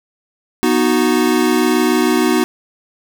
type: chord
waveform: square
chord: B major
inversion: none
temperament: equal with one note detuned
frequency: 244.4 / 311.1 / 370 Hz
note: B3 / D#4 / F#4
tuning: -18 / 0 / 0 cents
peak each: -17 dBFS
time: 0.63-2.44 s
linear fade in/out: 0 ms
effects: none